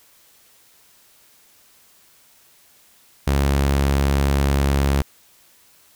sawtooth tone, 69.5 Hz, C#2, 5 cents sharp, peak -12 dBFS, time 3.27-5.02 s, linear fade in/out 5 ms, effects white hiss -54 dBFS RMS until 5.95 s

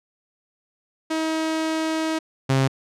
sawtooth tone pair in turn, 318.6 / 133.95 Hz, D#4 / C3, +41 / +41 cents, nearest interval octave + minor third, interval 1500 cents, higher first, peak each -18 / -13 dBFS, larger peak second, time 1.1-2.19 / 2.49-2.68 s, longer first, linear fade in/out 10 ms, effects low-pass 8000 Hz 12 dB/octave

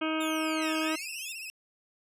harmonic tone, 315.5 Hz, D#4, 24 cents sharp, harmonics 1 / 2 / 3 / 4 / 5 / 7 / 8 / 9 / 10, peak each -30 / -36 / -41 / -36 / -41 / -41 / -39 / -41 / -44 dBFS, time 0.01-0.96 s, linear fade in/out 10 ms
15% pulse exponential two-way sweep, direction down then up, 3730 to 1553 to 3730 Hz, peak -33 dBFS, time 0.2-1.33 s, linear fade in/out 10 ms, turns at 0.79 s
sawtooth tone with vibrato, 2632 Hz, E7, 3 cents flat, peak -35 dBFS, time 0.62-1.5 s, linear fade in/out 0 ms, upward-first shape sine, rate 15 Hz, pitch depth 82 cents each way
effects resampled to 32000 Hz

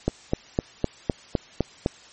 click train, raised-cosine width 2 ms, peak -7 dBFS, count 8, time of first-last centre 0.08-1.861 s, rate 3.93 Hz, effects white hiss -49 dBFS RMS until 2.12 s + MP3 32 kbps

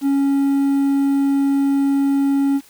triangle tone with quantisation, 277.2 Hz, C#4, in tune, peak -12 dBFS, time 0.01-2.61 s, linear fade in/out 50 ms, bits 7, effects white hiss -49 dBFS RMS until 2.69 s

